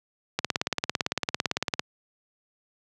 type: click train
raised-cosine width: 0.2 ms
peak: -7 dBFS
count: 26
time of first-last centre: 0.39-1.794 s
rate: 17.8 Hz
effects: high-pass 100 Hz 12 dB/octave